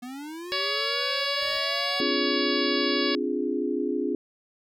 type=linear sweep; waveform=square; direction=up; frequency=240.3 to 740 Hz; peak=-36 dBFS; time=0.02-2.01 s; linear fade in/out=10 ms
type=harmonic tone; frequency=563 Hz; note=C#5; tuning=27 cents sharp; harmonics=1 / 2 / 3 / 4 / 5 / 6 / 7 / 8 / 9; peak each=-34 / -34 / -34 / -34 / -34 / -34 / -34 / -34 / -34 dBFS; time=0.52-3.15 s; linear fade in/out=0 ms
type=noise; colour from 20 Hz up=pink; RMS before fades=-50 dBFS; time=1.41-1.6 s; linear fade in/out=10 ms
type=chord; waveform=sine; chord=D half-diminished seventh; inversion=third; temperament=equal; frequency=261.6 / 293.7 / 349.2 / 415.3 Hz; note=C4 / D4 / F4 / Ab4; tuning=0 / 0 / 0 / 0 cents; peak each=-30 dBFS; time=2-4.15 s; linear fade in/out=2 ms
effects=none